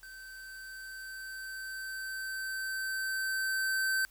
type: tone with level ramp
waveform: square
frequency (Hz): 1545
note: G6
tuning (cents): -26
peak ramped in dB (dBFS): -47 to -28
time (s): 0.03-4.05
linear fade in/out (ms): 0
effects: added 45 Hz sine -62 dBFS peak until 4.1 s + white hiss -62 dBFS RMS until 4.1 s